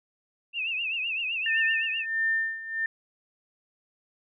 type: tone with vibrato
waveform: sine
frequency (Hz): 2654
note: E7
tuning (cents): +11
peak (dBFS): -27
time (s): 0.53-2.06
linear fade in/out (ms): 50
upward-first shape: triangle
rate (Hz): 7.8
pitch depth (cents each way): 130
type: tone with tremolo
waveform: sine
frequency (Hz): 1800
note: A6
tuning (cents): +39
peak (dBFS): -22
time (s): 1.46-2.86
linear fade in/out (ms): 2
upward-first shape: sine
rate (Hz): 1.5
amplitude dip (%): 80
effects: none